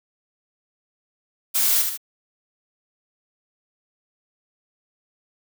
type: noise with echo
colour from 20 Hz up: blue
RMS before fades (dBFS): -20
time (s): 1.54-1.83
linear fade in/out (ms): 20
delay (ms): 73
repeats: 2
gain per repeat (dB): -5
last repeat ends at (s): 1.976
effects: none